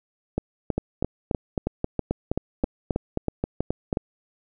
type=two click trains; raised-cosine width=2 ms; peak=-10 / -10 dBFS; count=12 / 13; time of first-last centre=0.38-3.928 / 0.78-3.971 s; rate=3.1 / 3.76 Hz; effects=none